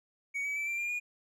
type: tone with pitch steps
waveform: triangle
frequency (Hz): 2243 / 2281 / 2319 / 2359 / 2398 / 2439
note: C#7 / C#7 / D7 / D7 / D7 / D#7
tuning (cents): +20 / +49 / -22 / +7 / +36 / -35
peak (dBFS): -30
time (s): 0.34-1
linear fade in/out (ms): 20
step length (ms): 110
effects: none